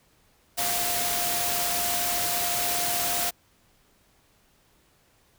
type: tone in noise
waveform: sine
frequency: 703 Hz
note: F5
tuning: 11 cents sharp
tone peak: -32 dBFS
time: 0.57-3.31 s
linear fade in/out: 20 ms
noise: white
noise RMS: -27 dBFS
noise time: 0.57-3.31 s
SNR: -8 dB
effects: pink hiss -63 dBFS RMS until 5.38 s